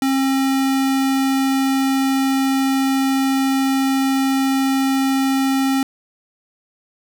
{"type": "tone", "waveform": "square", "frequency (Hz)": 268.6, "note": "C4", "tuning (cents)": 46, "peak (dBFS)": -16, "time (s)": [0.02, 5.83], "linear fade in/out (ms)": 2, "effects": []}